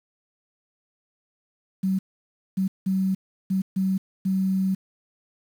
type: tone bursts at uneven times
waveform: sine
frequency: 190.2 Hz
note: F#3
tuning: 48 cents sharp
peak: -20 dBFS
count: 6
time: 1.83-1.99 / 2.57-2.68 / 2.86-3.15 / 3.5-3.62 / 3.76-3.98 / 4.25-4.75 s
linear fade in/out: 10 ms
effects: 8-bit